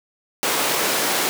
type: high-pass noise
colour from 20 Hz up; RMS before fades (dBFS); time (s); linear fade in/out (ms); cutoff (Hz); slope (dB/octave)
pink; -21; 0.43-1.29; 0; 370; 12
effects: none